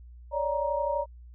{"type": "tone cluster", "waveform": "sine", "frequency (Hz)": [562, 594, 940], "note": ["C#5", "D5", "A#5"], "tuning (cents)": [24, 20, 14], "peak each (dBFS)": -30, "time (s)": [0.31, 1.06], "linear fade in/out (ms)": 50, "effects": ["added 60 Hz sine -45 dBFS peak until 1.34 s"]}